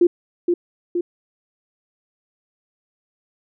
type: tone with echo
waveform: sine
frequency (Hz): 349.2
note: F4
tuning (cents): 0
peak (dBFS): -10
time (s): 0.01-0.07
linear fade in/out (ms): 5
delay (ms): 470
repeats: 2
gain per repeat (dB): -4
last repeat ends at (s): 1.01
effects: none